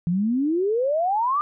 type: exponential sweep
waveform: sine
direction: up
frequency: 165.1 to 1226 Hz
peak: -19 dBFS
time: 0.07-1.41 s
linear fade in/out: 0 ms
effects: none